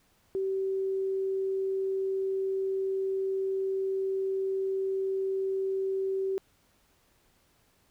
sine tone, 384.7 Hz, G4, 33 cents flat, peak -27 dBFS, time 0.35-6.38 s, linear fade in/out 0 ms, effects pink hiss -67 dBFS RMS until 7.9 s

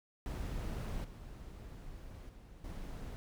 brown noise with level steps, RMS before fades -39 / -49 / -54 / -44 dBFS, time 0.26-3.16 s, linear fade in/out 0 ms, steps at 1.04 / 2.29 / 2.64 s, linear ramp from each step 5 ms, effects none

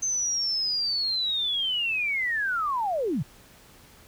sine linear sweep, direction down, 6272 to 110 Hz, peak -24 dBFS, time 0.02-3.23 s, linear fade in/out 10 ms, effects pink hiss -53 dBFS RMS until 4.07 s

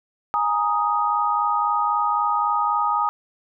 sine chord, Ab suspended second, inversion none, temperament just, 830.6 / 934.4 / 1245.9 Hz, Ab5 / Bb5 / Eb6, 0 / +4 / +2 cents, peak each -24 / -24 / -21 dBFS, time 0.34-3.09 s, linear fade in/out 0 ms, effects none

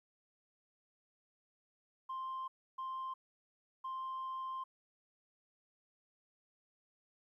sine tone bursts at uneven times, 1049 Hz, C6, 4 cents sharp, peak -37 dBFS, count 3, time 2.09-2.48 / 2.78-3.14 / 3.84-4.64 s, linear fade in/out 10 ms, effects tanh soft clip ceiling -37 dBFS + 13-bit

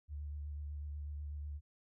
sine tone with vibrato, 73.42 Hz, D2, in tune, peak -40 dBFS, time 0.08-1.61 s, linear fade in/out 50 ms, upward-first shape triangle, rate 8.1 Hz, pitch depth 31 cents each way, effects none

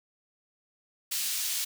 pink high-pass noise, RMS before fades -31 dBFS, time 1.11-1.65 s, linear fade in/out 10 ms, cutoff 3900 Hz, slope 12 dB/octave, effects none

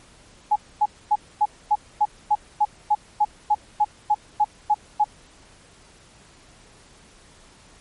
sine tone bursts, 840 Hz, G#5, 19 cents sharp, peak -14 dBFS, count 16, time 0.51-5.044 s, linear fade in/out 10 ms, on 49 ms, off 250 ms, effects pink hiss -51 dBFS RMS until 7.8 s + MP3 48 kbps

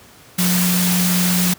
sine tone in noise, 180 Hz, F#3, 47 cents flat, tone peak -16 dBFS, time 0.38-1.54 s, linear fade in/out 10 ms, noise white, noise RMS -20 dBFS, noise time 0.38-1.54 s, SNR +1 dB, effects pink hiss -45 dBFS RMS until 1.58 s + high-pass 80 Hz 12 dB/octave

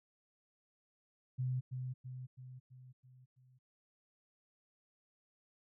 sine tone with echo, 127.7 Hz, C3, 42 cents flat, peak -33 dBFS, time 1.38-1.61 s, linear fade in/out 20 ms, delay 330 ms, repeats 6, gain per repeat -5 dB, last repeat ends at 3.59 s, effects none

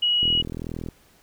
sine tone, 2910 Hz, F#7, 29 cents flat, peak -18 dBFS, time 0.02-0.42 s, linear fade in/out 10 ms
click train, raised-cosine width 3 ms, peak -19 dBFS, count 28, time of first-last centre 0.23-0.887 s, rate 41.1 Hz
effects pink hiss -57 dBFS RMS until 1.22 s

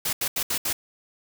white noise bursts at uneven times, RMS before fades -26 dBFS, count 5, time 0.05-0.13 / 0.21-0.28 / 0.36-0.43 / 0.5-0.58 / 0.65-0.73 s, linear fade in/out 5 ms, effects none

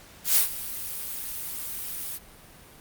blue noise with ADSR envelope, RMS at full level -18 dBFS, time 0.24-2.19 s, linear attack 130 ms, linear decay 110 ms, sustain -16 dB, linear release 34 ms, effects pink hiss -50 dBFS RMS until 2.8 s + Opus 48 kbps

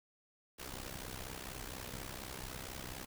pink noise with amplitude modulation, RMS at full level -42 dBFS, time 0.58-3.06 s, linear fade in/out 20 ms, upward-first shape sine, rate 64.2 Hz, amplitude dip 80%, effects none

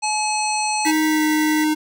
harmonic tone, 854 Hz, G#5, 48 cents sharp, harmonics 1 / 3 / 5 / 7 / 9 / 10, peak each -21 / -26 / -28 / -29 / -31 / -31 dBFS, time 0.02-0.92 s, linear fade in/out 20 ms
45% pulse tone with tremolo, 1963 Hz, B6, 11 cents flat, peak -24 dBFS, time 0.85-1.64 s, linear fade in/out 0 ms, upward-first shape triangle, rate 11 Hz, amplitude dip 30%
square tone with pitch glide, 311.1 to 307.3 Hz, D#4 to D#4, 0 to -21 cents, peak -17 dBFS, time 0.85-1.75 s, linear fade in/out 20 ms, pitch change -21 cents, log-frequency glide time 1.05-1.24 s
effects none

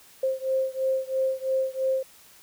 sine beating tone pair, 526 / 529 Hz, C5 / C5, +9 / +19 cents, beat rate 3 Hz, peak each -26 / -27 dBFS, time 0.23-2.03 s, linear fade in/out 5 ms, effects white hiss -53 dBFS RMS until 2.42 s

